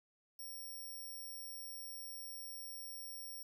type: tone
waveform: 5% pulse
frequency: 5550 Hz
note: F8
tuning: 12 cents flat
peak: -40 dBFS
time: 0.39-3.43 s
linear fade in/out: 5 ms
effects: none